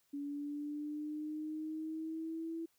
sine linear sweep, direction up, 284.1 to 330.5 Hz, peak -38 dBFS, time 0.13-2.66 s, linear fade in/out 10 ms, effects white hiss -75 dBFS RMS until 2.78 s

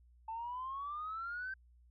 sine exponential sweep, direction up, 880 to 1568 Hz, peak -38 dBFS, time 0.28-1.54 s, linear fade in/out 5 ms, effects tanh soft clip ceiling -34 dBFS + added 60 Hz sine -61 dBFS peak until 1.9 s

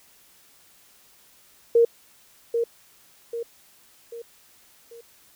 sine tone with echo, 466.2 Hz, A#4, in tune, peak -13 dBFS, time 1.75-1.85 s, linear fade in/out 5 ms, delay 790 ms, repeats 4, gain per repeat -7 dB, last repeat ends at 5.01 s, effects white hiss -56 dBFS RMS until 5.35 s

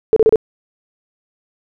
sine tone bursts, 440 Hz, A4, in tune, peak -6 dBFS, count 4, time 0.13-0.358 s, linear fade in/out 0 ms, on 33 ms, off 32 ms, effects none

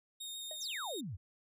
sawtooth tone with vibrato, 3700 Hz, A#7, 14 cents flat, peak -39 dBFS, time 0.2-1.01 s, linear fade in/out 10 ms, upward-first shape square, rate 7 Hz, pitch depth 12 cents each way
triangle tone with exponential decay, 622.3 Hz, D#5, in tune, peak -39 dBFS, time 0.51-0.59 s, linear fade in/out 2 ms, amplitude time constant 17 ms
sine exponential sweep, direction down, 7100 to 77.78 Hz, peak -39 dBFS, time 0.6-1.17 s, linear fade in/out 20 ms
effects none

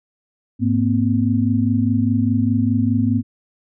sine tone cluster, 105 / 232.1 / 257 Hz, G#2 / A#3 / C4, +19 / -7 / -31 cents, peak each -19 dBFS, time 0.59-3.23 s, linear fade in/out 50 ms, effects none

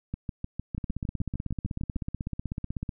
two click trains, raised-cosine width 5 ms, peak -19 / -19 dBFS, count 35 / 13, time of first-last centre 0.78-2.892 / 0.14-1.964 s, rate 16.1 / 6.58 Hz, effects none

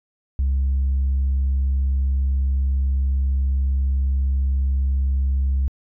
sine tone, 67.3 Hz, C2, 49 cents sharp, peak -15 dBFS, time 0.39-5.68 s, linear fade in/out 0 ms, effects tanh soft clip ceiling -15 dBFS

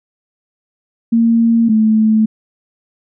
sine tone pair in turn, 230 / 218.2 Hz, A#3 / A3, -23 / -14 cents, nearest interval minor second, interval 91 cents, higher first, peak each -8 dBFS, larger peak neither, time 1.12-1.69 / 1.69-2.26 s, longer neither, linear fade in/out 10 ms, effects none

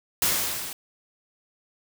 white noise with level ramp, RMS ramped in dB -21 to -36 dBFS, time 0.22-0.73 s, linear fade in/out 2 ms, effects none

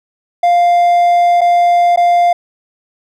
triangle tone with dropouts, 699 Hz, F5, 1 cent sharp, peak -5 dBFS, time 0.43-2.33 s, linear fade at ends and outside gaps 5 ms, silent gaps 1.409-1.414 / 1.961-1.973 s, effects none

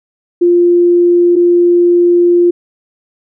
sine tone pair in turn, 349.2 / 349.2 Hz, F4 / F4, 0 / 0 cents, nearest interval unison, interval 0 cents, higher neither, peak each -5 dBFS, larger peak neither, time 0.41-1.36 / 1.36-2.51 s, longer second, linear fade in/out 10 ms, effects none

